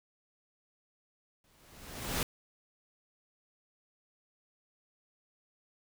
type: noise with exponential growth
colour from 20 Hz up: pink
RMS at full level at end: -30 dBFS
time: 1.44-2.23 s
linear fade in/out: 2 ms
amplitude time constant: 170 ms
effects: none